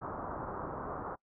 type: low-pass noise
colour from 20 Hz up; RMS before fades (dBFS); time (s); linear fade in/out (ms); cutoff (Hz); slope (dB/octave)
white; -40; 0.01-1.16; 20; 1300; 48
effects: noise-tail reverb RT60 0.1 s tail -23 dB re dry